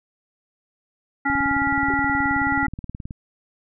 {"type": "harmonic tone", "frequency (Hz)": 279.1, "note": "C#4", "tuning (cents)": 12, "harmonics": [1, 3, 5, 7], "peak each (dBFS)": [-24, -24, -24, -24], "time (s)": [1.25, 2.67], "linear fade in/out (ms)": 10}
{"type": "click train", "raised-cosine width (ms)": 5, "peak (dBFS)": -20, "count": 35, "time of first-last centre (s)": [1.3, 3.109], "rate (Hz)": 18.8}
{"type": "tone with exponential decay", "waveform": "sine", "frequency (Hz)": 379.2, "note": "F#4", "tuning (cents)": 43, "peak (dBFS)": -23, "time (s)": [1.9, 1.98], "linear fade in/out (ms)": 0, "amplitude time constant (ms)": 17}
{"effects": []}